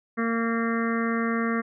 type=harmonic tone; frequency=229.6 Hz; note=A#3; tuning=26 cents flat; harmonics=1 / 2 / 3 / 5 / 6 / 7 / 8 / 9; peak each=-25 / -31 / -38 / -32 / -35 / -37 / -34 / -39 dBFS; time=0.17-1.62 s; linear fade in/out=20 ms; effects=none